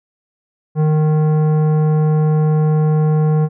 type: tone with tanh clipping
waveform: triangle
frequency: 154.1 Hz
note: D#3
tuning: 16 cents flat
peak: -13 dBFS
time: 0.75-3.49 s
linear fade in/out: 50 ms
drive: 17 dB
effects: none